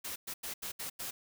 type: noise bursts at uneven times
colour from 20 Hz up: white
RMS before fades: -40 dBFS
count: 6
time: 0.04-0.16 / 0.27-0.34 / 0.43-0.54 / 0.62-0.72 / 0.79-0.9 / 0.99-1.11 s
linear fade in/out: 10 ms
effects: none